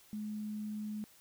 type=tone; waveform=sine; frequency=211.9 Hz; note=G#3; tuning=35 cents sharp; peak=-37 dBFS; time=0.13-1.04 s; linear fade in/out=0 ms; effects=white hiss -62 dBFS RMS until 1.2 s